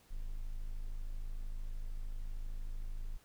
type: tone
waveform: triangle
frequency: 26.54 Hz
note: G#0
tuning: 38 cents sharp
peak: -35 dBFS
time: 0.1-3.18 s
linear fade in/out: 20 ms
effects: pink hiss -66 dBFS RMS until 3.24 s